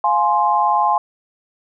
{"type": "chord", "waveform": "sine", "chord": "F minor", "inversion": "none", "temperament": "just", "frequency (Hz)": [698.5, 838.1, 1047.7], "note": ["F5", "Ab5", "C6"], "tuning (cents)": [0, 16, 2], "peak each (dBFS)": [-21, -16, -17], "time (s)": [0.04, 0.98], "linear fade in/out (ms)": 2, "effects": []}